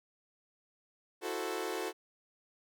sawtooth chord, F# half-diminished seventh, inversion third, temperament equal, 329.6 / 370 / 440 / 523.3 Hz, E4 / F#4 / A4 / C5, 0 / 0 / 0 / 0 cents, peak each -38 / -35 / -35 / -40 dBFS, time 1.21-1.93 s, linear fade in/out 50 ms, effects none

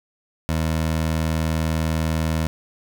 20% pulse tone, 80 Hz, D#2, 49 cents sharp, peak -15 dBFS, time 0.49-2.47 s, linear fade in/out 0 ms, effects none

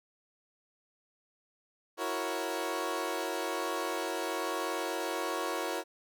20% pulse chord, F# dominant seventh, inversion third, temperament equal, 329.6 / 370 / 466.2 / 554.4 Hz, E4 / F#4 / A#4 / C#5, 0 / 0 / 0 / 0 cents, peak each -33 dBFS, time 1.97-5.84 s, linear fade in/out 50 ms, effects none

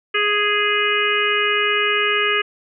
harmonic tone, 415.3 Hz, G#4, in tune, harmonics 1 / 3 / 4 / 5 / 6 / 7, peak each -23 / -23 / -23 / -23 / -23 / -23 dBFS, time 0.14-2.42 s, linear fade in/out 10 ms, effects none

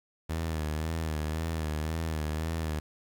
sawtooth tone with vibrato, 79 Hz, D#2, 27 cents sharp, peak -26 dBFS, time 0.29-2.8 s, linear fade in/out 10 ms, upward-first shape sine, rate 1.9 Hz, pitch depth 62 cents each way, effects 9-bit

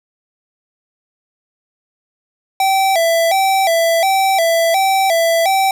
square tone with vibrato, 717 Hz, F5, 45 cents sharp, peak -12 dBFS, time 2.6-5.71 s, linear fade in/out 2 ms, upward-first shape square, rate 1.4 Hz, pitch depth 130 cents each way, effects none

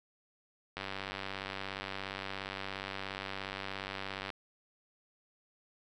click train, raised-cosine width 0.3 ms, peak -22 dBFS, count 344, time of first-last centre 0.77-4.302 s, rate 97.1 Hz, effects none

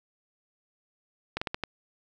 slowing click train, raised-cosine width 0.3 ms, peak -14 dBFS, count 5, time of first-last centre 1.37-1.637 s, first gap 45 ms, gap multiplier 1.27, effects none

